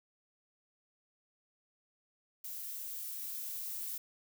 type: noise with level ramp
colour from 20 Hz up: violet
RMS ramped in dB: -43 to -40 dBFS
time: 2.44-3.98 s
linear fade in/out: 5 ms
effects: none